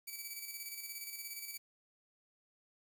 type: tone with tremolo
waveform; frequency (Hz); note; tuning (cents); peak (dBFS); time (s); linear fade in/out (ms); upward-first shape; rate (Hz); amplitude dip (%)
5% pulse; 2300; D7; -37; -32; 0.07-1.58; 10; square; 17; 45
effects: 11-bit